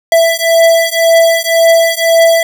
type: beating tone pair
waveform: square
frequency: 662 / 663.9 Hz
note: E5 / E5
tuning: +7 / +12 cents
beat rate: 1.9 Hz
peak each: -10 dBFS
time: 0.12-2.43 s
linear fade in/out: 2 ms
effects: none